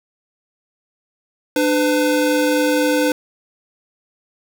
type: tone pair together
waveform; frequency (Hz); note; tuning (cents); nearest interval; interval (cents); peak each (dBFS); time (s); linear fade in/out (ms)
square; 298.1 / 504.8; D4 / B4; +26 / +38; major sixth; 912; -18; 1.56-3.12; 2
effects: none